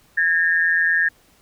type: tone pair together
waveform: sine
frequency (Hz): 1643.8 / 1812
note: G#6 / A#6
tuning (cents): -18 / -50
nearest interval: major second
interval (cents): 168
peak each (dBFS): -18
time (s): 0.17-1.09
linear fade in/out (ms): 10
effects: pink hiss -56 dBFS RMS until 1.41 s